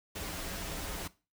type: noise with comb filter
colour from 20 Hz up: pink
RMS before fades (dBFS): -39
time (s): 0.15-1.08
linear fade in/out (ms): 10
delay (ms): 8.3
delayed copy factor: -0.65
effects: noise-tail reverb RT60 0.3 s tail -18 dB re dry